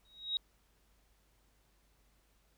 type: tone with exponential growth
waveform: sine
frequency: 3800 Hz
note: A#7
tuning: 33 cents sharp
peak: -28 dBFS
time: 0.05-0.37 s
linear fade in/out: 1 ms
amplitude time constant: 68 ms
effects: added 50 Hz sine -70 dBFS peak until 2.57 s + pink hiss -73 dBFS RMS until 2.57 s